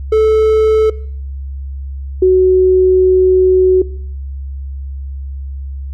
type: tone pair in turn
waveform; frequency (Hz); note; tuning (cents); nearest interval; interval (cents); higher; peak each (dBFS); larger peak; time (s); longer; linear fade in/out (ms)
triangle / sine; 436.1 / 371.6; A4 / F#4; -15 / +7; minor third; 278; first; -5; neither; 0.12-0.9 / 2.22-3.82; second; 5
effects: noise-tail reverb RT60 0.6 s tail -21 dB re dry + added 68 Hz sine -21 dBFS peak until 5.93 s